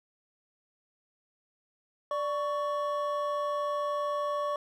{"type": "tone pair together", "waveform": "triangle", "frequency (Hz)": [587.3, 1116.7], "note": ["D5", "C#6"], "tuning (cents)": [0, 12], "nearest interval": "major seventh", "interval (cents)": 1112, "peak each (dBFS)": [-29, -30], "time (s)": [2.11, 4.56], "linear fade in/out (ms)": 2, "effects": []}